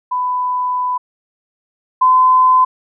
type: tone pair in turn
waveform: sine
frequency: 998 / 1021.3 Hz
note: B5 / C6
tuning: +18 / -42 cents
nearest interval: unison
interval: 40 cents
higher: second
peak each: -15 / -7 dBFS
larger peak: second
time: 0.11-0.98 / 2.01-2.65 s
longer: first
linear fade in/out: 10 ms
effects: none